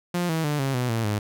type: tone with pitch steps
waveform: sawtooth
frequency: 176 / 161.39 / 148 / 135.71 / 124.45 / 114.12 / 104.65 Hz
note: F3 / E3 / D3 / C#3 / B2 / A#2 / G#2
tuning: +14 / -36 / +14 / -36 / +14 / -36 / +14 cents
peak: -19 dBFS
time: 0.14-1.19 s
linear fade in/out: 5 ms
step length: 150 ms
effects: none